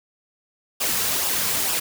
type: noise with flanger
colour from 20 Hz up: white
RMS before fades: -23 dBFS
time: 0.8-1.8 s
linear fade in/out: 10 ms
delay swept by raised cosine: 0.48 to 3.38 ms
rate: 2.2 Hz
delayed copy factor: -0.5
effects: none